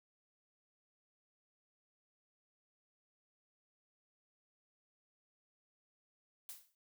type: noise with exponential decay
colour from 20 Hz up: blue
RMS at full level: -45 dBFS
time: 6.49-6.75 s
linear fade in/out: 1 ms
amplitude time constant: 55 ms
effects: noise-tail reverb RT60 0.2 s tail -25 dB re dry